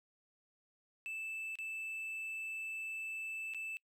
triangle tone with dropouts, 2637 Hz, E7, in tune, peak -38 dBFS, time 1.06-3.77 s, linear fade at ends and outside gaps 0 ms, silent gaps 1.555-1.587 / 3.537-3.546 s, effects noise-tail reverb RT60 0.1 s tail -26 dB re dry

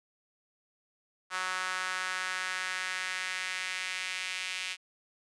sawtooth tone with high-pass filter sweep, 185 Hz, F#3, in tune, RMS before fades -35 dBFS, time 1.3-4.77 s, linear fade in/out 50 ms, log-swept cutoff 1300 to 2500 Hz, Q 2.2, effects resampled to 22050 Hz

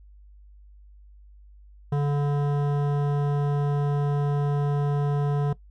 sine tone with hard clipping, 144.1 Hz, D3, 33 cents flat, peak -23 dBFS, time 1.92-5.53 s, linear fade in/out 5 ms, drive 14 dB, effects noise-tail reverb RT60 0.1 s tail -18 dB re dry + added 50 Hz sine -47 dBFS peak until 5.7 s

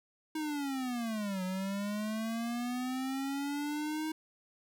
square linear two-way sweep, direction down then up, 315.8 to 183 to 315.8 Hz, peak -34 dBFS, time 0.35-4.12 s, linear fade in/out 5 ms, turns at 1.43 s, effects none

